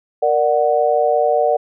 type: chord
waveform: sine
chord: Bb augmented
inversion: none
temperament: equal with one note detuned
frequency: 466.2 / 591.4 / 740 Hz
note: Bb4 / D5 / F#5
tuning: 0 / +12 / 0 cents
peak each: -18 / -16 / -17 dBFS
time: 0.22-1.57 s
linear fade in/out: 10 ms
effects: none